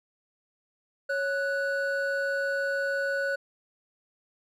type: tone pair together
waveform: triangle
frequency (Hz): 553.8 / 1480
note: C#5 / F#6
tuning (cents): -2 / 0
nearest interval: octave + perfect fourth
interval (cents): 1702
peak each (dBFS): -27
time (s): 1.09-3.36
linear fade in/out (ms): 10
effects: none